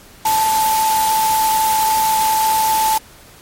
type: tone in noise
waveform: sine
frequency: 877 Hz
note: A5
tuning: 6 cents flat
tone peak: -13 dBFS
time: 0.25-2.98 s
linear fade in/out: 5 ms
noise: white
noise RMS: -22 dBFS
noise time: 0.25-2.98 s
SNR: +6 dB
effects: pink hiss -43 dBFS RMS until 3.41 s + MP3 64 kbps